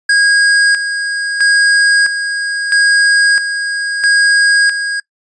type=tone with tremolo; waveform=square; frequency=1636 Hz; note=G#6; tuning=26 cents flat; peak=-8 dBFS; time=0.09-5 s; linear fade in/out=5 ms; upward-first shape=square; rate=0.76 Hz; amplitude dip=60%; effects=noise-tail reverb RT60 0.1 s tail -21 dB re dry + resampled to 22050 Hz